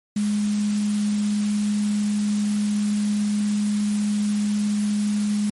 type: tone in noise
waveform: sine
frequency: 207.7 Hz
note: G#3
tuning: in tune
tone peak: -19 dBFS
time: 0.16-5.5 s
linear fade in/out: 5 ms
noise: white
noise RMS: -36 dBFS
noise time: 0.16-5.5 s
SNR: +14 dB
effects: MP3 48 kbps